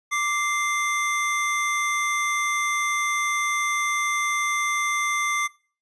square tone pair together, 1174.7 / 2086 Hz, D6 / C7, 0 / -6 cents, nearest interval minor seventh, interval 994 cents, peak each -26 / -25 dBFS, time 0.11-5.48 s, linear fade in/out 20 ms, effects noise-tail reverb RT60 0.4 s tail -22 dB re dry + resampled to 22050 Hz

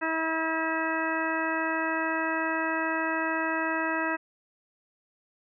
harmonic tone, 322.4 Hz, E4, 38 cents flat, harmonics 1 / 2 / 3 / 4 / 5 / 6 / 8, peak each -32 / -34 / -33 / -35 / -32 / -34 / -38 dBFS, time 0.01-4.17 s, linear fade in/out 20 ms, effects none

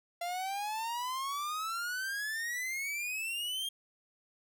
45% pulse exponential sweep, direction up, 685 to 3236 Hz, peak -34 dBFS, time 0.21-3.69 s, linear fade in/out 5 ms, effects none

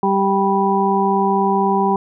harmonic tone, 196 Hz, G3, in tune, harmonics 1 / 2 / 4 / 5, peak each -19 / -19 / -19 / -19 dBFS, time 0.03-1.96 s, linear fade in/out 2 ms, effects none

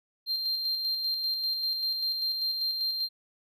triangle tone with tremolo, 4174 Hz, C8, 5 cents flat, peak -25 dBFS, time 0.26-3.09 s, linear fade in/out 50 ms, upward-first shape square, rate 5.1 Hz, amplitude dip 35%, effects none

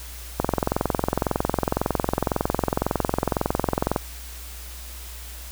click train, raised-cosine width 1 ms, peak -6 dBFS, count 79, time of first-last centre 0.4-3.962 s, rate 21.9 Hz, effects added 60 Hz sine -37 dBFS peak until 5.51 s + white hiss -41 dBFS RMS until 5.51 s

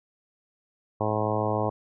harmonic tone with a mistuned harmonic, 107.1 Hz, A2, 46 cents flat, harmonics 1 / 2 / 3 / 4 / 5 / 6 / 7 / 8 / 9 / 10, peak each -30 / -34 / -34 / -32 / -31 / -32 / -33 / -35 / -34 / -36 dBFS, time 1-1.7 s, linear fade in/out 10 ms, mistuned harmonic 1, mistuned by +16 cents, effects none

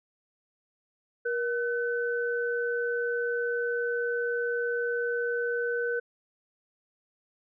sine tone pair together, 475.4 / 1512 Hz, A#4 / F#6, +34 / +37 cents, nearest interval octave + minor sixth, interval 2003 cents, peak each -28 / -31 dBFS, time 1.25-6 s, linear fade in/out 10 ms, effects none

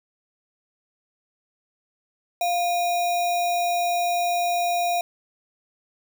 sine tone with sample-and-hold, 699 Hz, F5, 1 cent sharp, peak -20 dBFS, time 2.41-5.01 s, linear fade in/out 2 ms, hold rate 3150 Hz, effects none

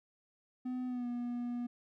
triangle tone with pitch glide, 252.2 to 241.8 Hz, B3 to B3, +36 to -36 cents, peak -33 dBFS, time 0.65-1.67 s, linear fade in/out 10 ms, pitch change -72 cents, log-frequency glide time 0.87-1.07 s, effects none

